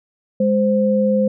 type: tone pair together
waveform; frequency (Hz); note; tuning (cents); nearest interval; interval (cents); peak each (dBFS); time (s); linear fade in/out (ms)
sine; 206.3 / 519.8; G#3 / C5; -11 / -11; octave + major third; 1600; -16; 0.4-1.28; 5
effects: none